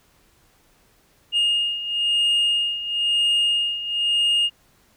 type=beating tone pair; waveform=sine; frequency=2841 / 2842 Hz; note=F7 / F7; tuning=+29 / +30 cents; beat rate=1 Hz; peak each=-22 / -18 dBFS; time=1.32-4.5 s; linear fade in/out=50 ms; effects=tanh soft clip ceiling -15 dBFS + pink hiss -59 dBFS RMS until 4.96 s